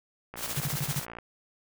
click train, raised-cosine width 0.5 ms, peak -25 dBFS, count 50, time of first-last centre 0.34-1.186 s, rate 57.9 Hz
white noise with tremolo, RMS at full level -32 dBFS, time 0.36-1.06 s, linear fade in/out 50 ms, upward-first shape sine, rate 15 Hz, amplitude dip 60%
sine tone bursts, 142.2 Hz, C#3, 45 cents sharp, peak -27 dBFS, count 6, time 0.57-0.995 s, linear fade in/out 5 ms, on 35 ms, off 43 ms
effects none

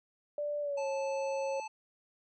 sine tone with pitch glide, 587.3 to 544.8 Hz, D5 to C#5, 0 to -30 cents, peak -32 dBFS, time 0.38-1.6 s, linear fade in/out 2 ms, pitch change -130 cents, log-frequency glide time 0.61-0.86 s
harmonic tone, 873 Hz, A5, 14 cents flat, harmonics 1 / 3 / 5 / 7 / 9, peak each -39 / -46 / -56 / -54 / -60 dBFS, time 0.77-1.68 s, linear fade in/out 10 ms
effects none

